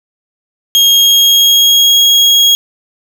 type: tone with pitch glide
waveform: 35% pulse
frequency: 3256 to 3292 Hz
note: G#7 to G#7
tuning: -35 to -16 cents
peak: -3 dBFS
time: 0.75-2.55 s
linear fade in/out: 0 ms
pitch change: +19 cents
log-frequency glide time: 0.92-1.96 s
effects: none